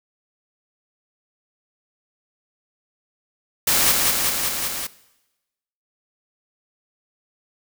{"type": "noise with echo", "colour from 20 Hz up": "white", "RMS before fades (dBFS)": -18, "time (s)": [3.67, 3.92], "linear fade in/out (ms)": 5, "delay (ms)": 190, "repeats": 5, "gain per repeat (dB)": -2, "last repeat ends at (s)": 4.87, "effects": ["noise-tail reverb RT60 1.0 s tail -19 dB re dry"]}